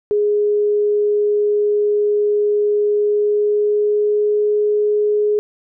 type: tone with pitch glide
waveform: sine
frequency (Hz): 415.6 to 418.7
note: G#4 to G#4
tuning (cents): +1 to +14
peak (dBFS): -13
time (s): 0.11-5.39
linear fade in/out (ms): 0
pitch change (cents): +13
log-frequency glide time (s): 2.93-4.42
effects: none